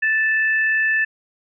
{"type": "tone pair together", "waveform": "sine", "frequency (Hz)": [1760, 2623], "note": ["A6", "E7"], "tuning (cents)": [0, -9], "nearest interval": "perfect fifth", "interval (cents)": 691, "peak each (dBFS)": [-16, -26], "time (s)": [0.02, 1.05], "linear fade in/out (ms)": 10, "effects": []}